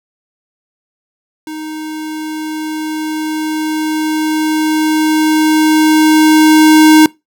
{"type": "tone with level ramp", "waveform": "square", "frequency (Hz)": 311.1, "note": "D#4", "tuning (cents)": 0, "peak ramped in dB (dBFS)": [-23, -3], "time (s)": [1.47, 7.06], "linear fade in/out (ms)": 2, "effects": ["noise-tail reverb RT60 0.2 s tail -22 dB re dry"]}